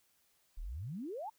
sine exponential sweep, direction up, 30.83 to 941 Hz, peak -39 dBFS, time 0.57-1.3 s, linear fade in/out 10 ms, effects white hiss -73 dBFS RMS until 1.38 s

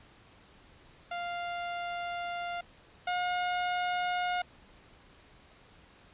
sawtooth tone pair in turn, 698 / 717.6 Hz, F5 / F5, -1 / +47 cents, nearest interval unison, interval 48 cents, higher second, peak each -30 / -25 dBFS, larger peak second, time 1.11-2.61 / 3.07-4.42 s, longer first, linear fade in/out 5 ms, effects pink hiss -58 dBFS RMS until 6.13 s + resampled to 8000 Hz

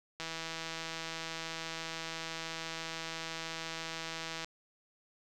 click train, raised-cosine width 0.2 ms, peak -22 dBFS, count 693, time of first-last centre 0.2-4.445 s, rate 163 Hz, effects none

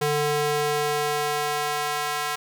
square tone with high-pass filter sweep, 148.3 Hz, D3, 17 cents sharp, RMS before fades -25 dBFS, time 0.01-2.36 s, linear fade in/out 10 ms, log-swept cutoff 310 to 990 Hz, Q 1.1, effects none

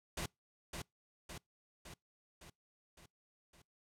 pink noise with echo, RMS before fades -40 dBFS, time 0.17-0.26 s, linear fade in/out 5 ms, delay 560 ms, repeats 6, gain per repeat -4 dB, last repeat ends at 3.62 s, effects noise-tail reverb RT60 0.2 s tail -26 dB re dry + low-pass 11000 Hz 12 dB/octave

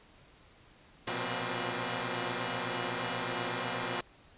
5% pulse tone cluster, 117.9 / 126 / 177.7 / 263.2 / 483.1 Hz, A#2 / B2 / F3 / C4 / B4, +20 / +35 / +30 / +10 / -38 cents, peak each -28 dBFS, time 1.07-4.01 s, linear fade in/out 5 ms, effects pink hiss -59 dBFS RMS until 4.37 s + resampled to 8000 Hz

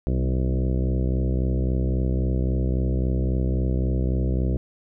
harmonic tone with a mistuned harmonic, 63.7 Hz, C2, 46 cents flat, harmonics 1 / 2 / 3 / 4 / 5 / 6 / 7 / 8 / 9 / 10, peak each -22 / -26 / -30 / -35 / -33 / -35 / -40 / -38 / -44 / -44 dBFS, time 0.07-4.57 s, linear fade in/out 0 ms, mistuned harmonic 3, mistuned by +27 cents, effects none

